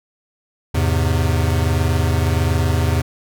square chord, E augmented, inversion none, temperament equal, 82.41 / 103.83 / 130.81 Hz, E2 / G#2 / B#2, 0 / 0 / 0 cents, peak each -18 / -22 / -22 dBFS, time 0.74-3.02 s, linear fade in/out 10 ms, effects none

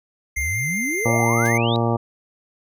square tone with vibrato, 2093 Hz, C7, in tune, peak -23 dBFS, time 0.36-1.58 s, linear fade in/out 10 ms, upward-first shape sine, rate 5.4 Hz, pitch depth 10 cents each way
sine exponential sweep, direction up, 61.74 to 3918 Hz, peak -25 dBFS, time 0.37-1.76 s, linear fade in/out 0 ms
harmonic tone, 116.6 Hz, A#2, 1 cent sharp, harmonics 1 / 2 / 3 / 4 / 5 / 6 / 7 / 8 / 10, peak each -21 / -24 / -26 / -27 / -28 / -29 / -29 / -30 / -31 dBFS, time 1.05-1.97 s, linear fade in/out 10 ms
white noise with exponential decay, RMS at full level -33 dBFS, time 1.45-1.59 s, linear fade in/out 5 ms, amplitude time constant 29 ms
effects none

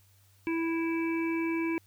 harmonic tone, 329.6 Hz, E4, in tune, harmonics 1 / 3 / 5 / 7 / 8, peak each -28 / -40 / -45 / -37 / -46 dBFS, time 0.47-1.78 s, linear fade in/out 0 ms, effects added 97 Hz sine -61 dBFS peak until 1.86 s + white hiss -66 dBFS RMS until 1.86 s

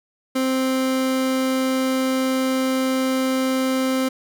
30% pulse tone, 261.6 Hz, C4, in tune, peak -16 dBFS, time 0.35-4.09 s, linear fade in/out 10 ms, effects none

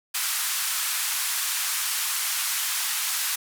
white band-pass noise, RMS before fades -27 dBFS, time 0.14-3.36 s, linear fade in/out 10 ms, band 990 to 14000 Hz, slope 24 dB/octave, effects none

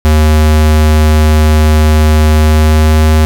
square tone with pitch glide, 77.1 to 77.91 Hz, D#2 to D#2, -15 to +3 cents, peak -5 dBFS, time 0.05-3.25 s, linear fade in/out 0 ms, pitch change +18 cents, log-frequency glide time 2.33-3.08 s, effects none

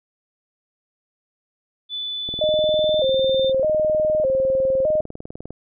sine tone with pitch glide, 3487 to 3587 Hz, A7 to A7, -16 to +33 cents, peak -25 dBFS, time 1.89-3.53 s, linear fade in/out 50 ms, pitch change +49 cents, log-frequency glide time 2.41-3.21 s
click train, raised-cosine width 2 ms, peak -20 dBFS, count 65, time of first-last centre 2.29-5.506 s, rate 19.9 Hz
sine tone with vibrato, 572 Hz, D5, 46 cents flat, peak -16 dBFS, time 2.41-5.01 s, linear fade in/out 5 ms, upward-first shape square, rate 0.82 Hz, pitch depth 130 cents each way
effects none

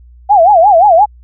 sine tone with vibrato, 742 Hz, F#5, 5 cents sharp, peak -3 dBFS, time 0.29-1.06 s, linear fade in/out 20 ms, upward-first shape sine, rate 5.7 Hz, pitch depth 230 cents each way, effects added 60 Hz sine -36 dBFS peak until 1.23 s

